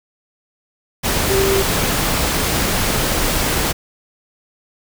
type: tone in noise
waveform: sine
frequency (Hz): 389.2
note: G4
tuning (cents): -12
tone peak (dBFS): -15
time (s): 1.29-1.63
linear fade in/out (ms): 20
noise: pink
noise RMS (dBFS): -18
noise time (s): 1.03-3.73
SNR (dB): 0
effects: none